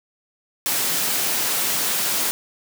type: high-pass noise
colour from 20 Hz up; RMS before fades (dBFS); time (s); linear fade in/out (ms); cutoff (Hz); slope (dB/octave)
white; -22; 0.66-2.31; 0; 130; 24
effects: none